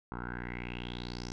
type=tone with low-pass filter sweep; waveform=10% pulse; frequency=60.1 Hz; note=B1; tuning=46 cents flat; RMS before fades=-40 dBFS; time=0.12-1.32 s; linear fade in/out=0 ms; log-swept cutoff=1200 to 5800 Hz; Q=5.9; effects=none